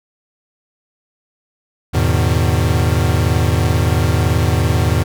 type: chord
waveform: square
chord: E major seventh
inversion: none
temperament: equal with one note detuned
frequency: 82.41 / 105.46 / 123.47 / 155.56 Hz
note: E2 / G#2 / B2 / D#3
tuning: 0 / +27 / 0 / 0 cents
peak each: -17 / -18 / -20 / -22 dBFS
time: 1.93-5.04 s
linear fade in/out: 20 ms
effects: none